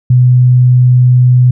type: tone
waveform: sine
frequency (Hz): 125.2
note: B2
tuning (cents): +24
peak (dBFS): -3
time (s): 0.1-1.51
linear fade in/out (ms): 5
effects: none